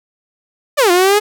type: exponential two-way sweep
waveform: sawtooth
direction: down then up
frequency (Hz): 624 to 345.6 to 425.5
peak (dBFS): -5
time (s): 0.77-1.2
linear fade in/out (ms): 20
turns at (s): 0.91
effects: none